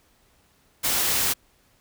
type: noise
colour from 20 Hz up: white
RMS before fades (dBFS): -23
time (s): 0.83-1.34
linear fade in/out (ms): 20
effects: pink hiss -62 dBFS RMS until 1.8 s